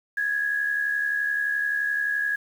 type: tone pair together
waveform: sine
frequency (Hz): 1661.2 / 1732.8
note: G#6 / A6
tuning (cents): 0 / -27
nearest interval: minor second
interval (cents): 73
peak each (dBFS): -23 / -32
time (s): 0.17-2.36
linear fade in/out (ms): 5
effects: 8-bit